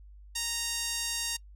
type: tone with band-pass filter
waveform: 5% pulse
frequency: 930 Hz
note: A#5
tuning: 4 cents flat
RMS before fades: -33 dBFS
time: 0.35-1.37 s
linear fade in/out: 10 ms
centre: 5300 Hz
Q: 0.54
effects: noise-tail reverb RT60 0.1 s tail -25 dB re dry + added 50 Hz sine -48 dBFS peak until 1.55 s